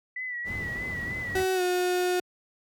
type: tone with vibrato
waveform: sine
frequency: 1971 Hz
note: B6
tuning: 4 cents flat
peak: -31 dBFS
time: 0.16-1.4 s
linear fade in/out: 5 ms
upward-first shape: sine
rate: 3.2 Hz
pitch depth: 50 cents each way
type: noise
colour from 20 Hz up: brown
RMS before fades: -33 dBFS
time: 0.44-1.46 s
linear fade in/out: 50 ms
type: tone with pitch glide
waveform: 35% pulse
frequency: 375.6 to 360.9 Hz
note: F#4 to F#4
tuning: +26 to -43 cents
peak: -22 dBFS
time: 1.35-2.2 s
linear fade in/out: 5 ms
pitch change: -69 cents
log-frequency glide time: 1.54-1.62 s
effects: high-pass 80 Hz 12 dB/octave